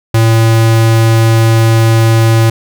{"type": "tone", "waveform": "square", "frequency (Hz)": 113.1, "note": "A2", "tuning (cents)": 48, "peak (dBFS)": -6, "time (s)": [0.14, 2.5], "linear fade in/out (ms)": 5, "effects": []}